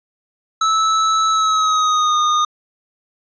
square tone with pitch glide, 1307 to 1226.5 Hz, E6 to D#6, -15 to -25 cents, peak -14 dBFS, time 0.61-2.45 s, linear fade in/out 5 ms, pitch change -110 cents, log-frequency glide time 1.3-2.17 s, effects resampled to 16000 Hz

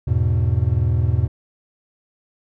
triangle chord, E major, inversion none, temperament equal, 82.41 / 103.83 / 123.47 Hz, E2 / G#2 / B2, 0 / 0 / 0 cents, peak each -18 dBFS, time 0.07-1.28 s, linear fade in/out 10 ms, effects none

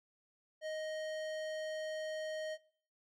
sine tone with tanh clipping, 624 Hz, D#5, 5 cents sharp, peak -40 dBFS, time 0.61-2.58 s, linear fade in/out 50 ms, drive 18 dB, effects noise-tail reverb RT60 0.6 s tail -23 dB re dry

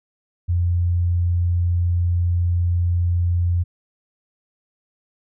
sine tone, 87.31 Hz, F2, in tune, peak -16 dBFS, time 0.48-3.64 s, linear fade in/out 20 ms, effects none

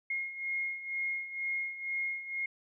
sine beating tone pair, 2146 / 2148.1 Hz, C7 / C7, +43 / +45 cents, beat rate 2.1 Hz, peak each -39 / -34 dBFS, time 0.1-2.46 s, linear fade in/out 5 ms, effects none

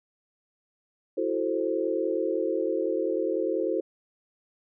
sine chord, F# half-diminished seventh, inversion third, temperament equal with one note detuned, 329.6 / 370 / 440 / 526 Hz, E4 / F#4 / A4 / C5, 0 / 0 / 0 / +9 cents, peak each -30 dBFS, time 1.17-3.81 s, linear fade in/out 10 ms, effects none

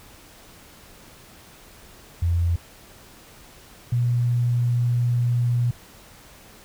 sine tone pair in turn, 85.5 / 120.92 Hz, F2 / B2, -36 / -36 cents, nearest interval tritone, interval 600 cents, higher second, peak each -18 / -18 dBFS, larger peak neither, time 2.22-2.56 / 3.92-5.71 s, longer second, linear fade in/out 5 ms, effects pink hiss -48 dBFS RMS until 6.64 s

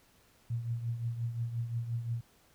sine tone with tremolo, 117.2 Hz, A#2, 10 cents sharp, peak -29 dBFS, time 0.5-2.21 s, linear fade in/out 5 ms, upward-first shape triangle, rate 5.7 Hz, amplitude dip 70%, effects pink hiss -65 dBFS RMS until 2.54 s

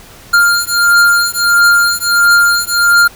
square beating tone pair, 1400 / 1401.5 Hz, F6 / F6, +4 / +6 cents, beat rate 1.5 Hz, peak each -11 dBFS, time 0.33-3.08 s, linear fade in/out 10 ms, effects pink hiss -37 dBFS RMS until 3.15 s

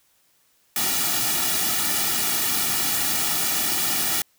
white noise with comb filter, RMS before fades -23 dBFS, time 0.76-4.22 s, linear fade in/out 2 ms, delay 1.9 ms, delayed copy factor -0.8, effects white hiss -63 dBFS RMS until 4.38 s

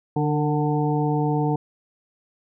harmonic tone with a mistuned harmonic, 148.6 Hz, D3, 21 cents sharp, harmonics 1 / 2 / 3 / 5 / 6, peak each -22 / -25 / -27 / -29 / -30 dBFS, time 0.16-1.56 s, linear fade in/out 5 ms, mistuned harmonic 3, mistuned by +29 cents, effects none

